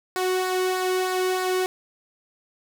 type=tone with flanger; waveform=sawtooth; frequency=370 Hz; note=F#4; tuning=in tune; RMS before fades=-24 dBFS; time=0.16-1.66 s; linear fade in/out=0 ms; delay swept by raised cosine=0.32 to 1.23 ms; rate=3.2 Hz; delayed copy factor=-0.5; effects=none